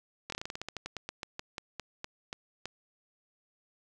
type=slowing click train; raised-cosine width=0.2 ms; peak=-20 dBFS; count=21; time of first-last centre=0.3-2.656 s; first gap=23 ms; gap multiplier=1.15; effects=none